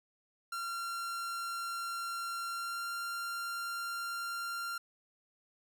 45% pulse tone with pitch glide, 1375 to 1384.6 Hz, F6 to F6, -27 to -15 cents, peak -36 dBFS, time 0.52-4.78 s, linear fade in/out 5 ms, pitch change +12 cents, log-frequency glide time 2.49-2.91 s, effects none

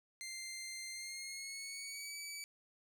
15% pulse tone with pitch glide, 2091 to 2293 Hz, C7 to D7, -2 to -42 cents, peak -37 dBFS, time 0.21-2.44 s, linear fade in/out 0 ms, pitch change +160 cents, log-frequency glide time 0.91-2.16 s, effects none

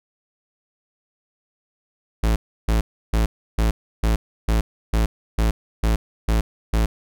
45% pulse tone bursts, 55 Hz, A1, in tune, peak -16 dBFS, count 11, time 2.23-6.86 s, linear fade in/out 5 ms, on 130 ms, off 320 ms, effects none

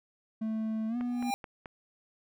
triangle tone with pitch glide, 220 to 244.1 Hz, A3 to B3, 0 to -20 cents, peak -28 dBFS, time 0.41-1.31 s, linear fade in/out 10 ms, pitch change +180 cents, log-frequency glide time 0.88-0.97 s
click train, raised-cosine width 0.5 ms, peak -27 dBFS, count 4, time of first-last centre 1.01-1.658 s, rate 4.63 Hz
square tone with exponential growth, 800 Hz, G5, 35 cents sharp, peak -27 dBFS, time 1.05-1.34 s, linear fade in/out 0 ms, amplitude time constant 61 ms
effects none

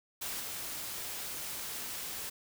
white noise with level steps, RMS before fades -38 / -40 dBFS, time 0.21-2.3 s, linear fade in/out 10 ms, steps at 0.4 s, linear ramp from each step 2 ms, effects none

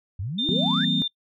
sine exponential sweep, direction up, 84 to 1864.7 Hz, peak -27 dBFS, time 0.19-0.85 s, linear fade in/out 5 ms
sine tone with vibrato, 3595 Hz, A7, 36 cents sharp, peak -23 dBFS, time 0.38-1.08 s, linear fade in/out 10 ms, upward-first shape triangle, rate 2.2 Hz, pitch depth 15 cents each way
sine chord, C dominant seventh, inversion first, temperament equal with one note detuned, 164.81 / 192.19 / 233.1 / 261.6 Hz, E3 / G3 / Bb3 / C4, 0 / -34 / 0 / 0 cents, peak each -27 dBFS, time 0.49-1.02 s, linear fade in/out 0 ms
effects noise-tail reverb RT60 0.1 s tail -21 dB re dry + tanh soft clip ceiling -9 dBFS

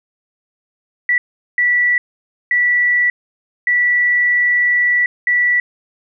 sine tone bursts at uneven times, 1956 Hz, B6, 17 cents flat, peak -11 dBFS, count 5, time 1.09-1.18 / 1.58-1.98 / 2.51-3.1 / 3.67-5.06 / 5.27-5.6 s, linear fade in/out 2 ms, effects none

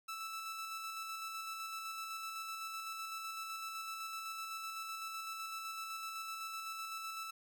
sawtooth tone with tremolo, 1318.5 Hz, E6, in tune, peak -37 dBFS, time 0.08-7.31 s, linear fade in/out 10 ms, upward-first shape square, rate 7.9 Hz, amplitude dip 25%, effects none

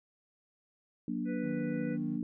sine chord, Gb augmented, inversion none, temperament equal with one note detuned, 185 / 238 / 293.7 Hz, Gb3 / Bb3 / D4, 0 / +36 / 0 cents, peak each -38 / -35 / -37 dBFS, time 1.08-2.23 s, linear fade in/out 2 ms
harmonic tone, 493.7 Hz, B4, 1 cent flat, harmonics 1 / 3 / 4 / 5, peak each -40 / -49 / -52 / -56 dBFS, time 1.25-1.98 s, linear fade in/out 50 ms
triangle tone, 155.56 Hz, D#3, in tune, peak -38 dBFS, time 1.41-2.2 s, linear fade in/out 50 ms
effects none

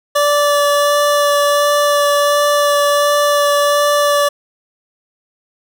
25% pulse tone with vibrato, 580 Hz, D5, 22 cents flat, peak -7 dBFS, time 0.15-4.29 s, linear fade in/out 10 ms, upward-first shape sine, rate 1.4 Hz, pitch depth 9 cents each way, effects none

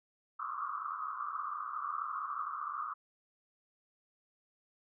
white band-pass noise, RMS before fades -39 dBFS, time 0.39-2.94 s, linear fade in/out 10 ms, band 1100 to 1300 Hz, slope 96 dB/octave, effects none

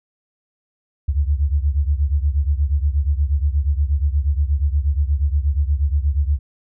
sine beating tone pair, 69.3 / 77.7 Hz, C#2 / D#2, 0 / -2 cents, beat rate 8.4 Hz, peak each -17 / -20 dBFS, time 1.08-6.39 s, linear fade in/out 10 ms, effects none

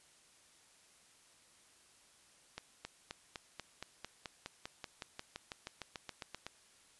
accelerating click train, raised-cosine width 0.2 ms, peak -25 dBFS, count 22, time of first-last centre 2.58-6.466 s, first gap 270 ms, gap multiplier 0.96, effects white hiss -65 dBFS RMS until 6.99 s + resampled to 24000 Hz

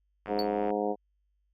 click train, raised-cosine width 0.5 ms, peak -27 dBFS, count 42, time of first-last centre 0.26-0.705 s, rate 92.2 Hz
harmonic tone, 103.83 Hz, G#2, in tune, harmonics 2 / 3 / 4 / 5 / 6 / 7 / 8 / 9, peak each -36 / -35 / -32 / -33 / -39 / -33 / -44 / -42 dBFS, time 0.27-0.96 s, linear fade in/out 50 ms
triangle tone with exponential decay, 4473 Hz, C#8, 15 cents sharp, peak -27 dBFS, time 0.39-0.48 s, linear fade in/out 1 ms, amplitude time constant 18 ms
effects added 50 Hz sine -70 dBFS peak until 1.53 s

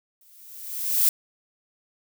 violet noise with exponential growth, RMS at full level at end -17 dBFS, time 0.21-1.09 s, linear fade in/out 2 ms, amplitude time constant 190 ms, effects none

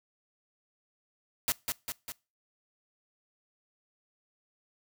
white noise with echo, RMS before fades -28 dBFS, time 1.48-1.52 s, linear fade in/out 0 ms, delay 200 ms, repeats 3, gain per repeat -4 dB, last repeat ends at 2.12 s, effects noise-tail reverb RT60 0.3 s tail -23 dB re dry

